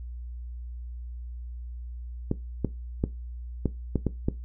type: clicks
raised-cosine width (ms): 3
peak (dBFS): -11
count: 7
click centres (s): 2.314 / 2.647 / 3.039 / 3.657 / 3.957 / 4.067 / 4.285
effects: noise-tail reverb RT60 0.2 s tail -17 dB re dry + added 60 Hz sine -35 dBFS peak until 4.44 s